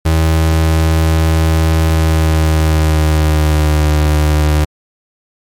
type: tone with pitch glide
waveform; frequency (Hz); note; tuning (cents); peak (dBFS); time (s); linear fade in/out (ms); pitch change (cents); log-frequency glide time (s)
35% pulse; 80.2 to 75.92; E2 to D#2; -47 to -42; -7; 0.05-4.65; 10; -95; 1.88-3.91
effects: MP3 96 kbps